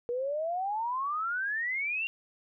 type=exponential sweep; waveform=sine; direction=up; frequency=471.4 to 2794 Hz; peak=-29 dBFS; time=0.09-2.07 s; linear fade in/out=0 ms; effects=none